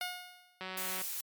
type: tone with exponential decay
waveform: 10% pulse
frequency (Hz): 721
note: F#5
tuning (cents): -45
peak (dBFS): -25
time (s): 0.01-0.66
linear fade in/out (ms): 2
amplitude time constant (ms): 140
type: click train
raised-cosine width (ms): 0.3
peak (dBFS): -25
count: 77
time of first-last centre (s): 0.61-1.016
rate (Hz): 187
type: noise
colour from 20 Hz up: blue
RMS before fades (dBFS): -38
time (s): 0.77-1.21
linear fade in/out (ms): 5
effects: high-pass 80 Hz 12 dB/octave + MP3 96 kbps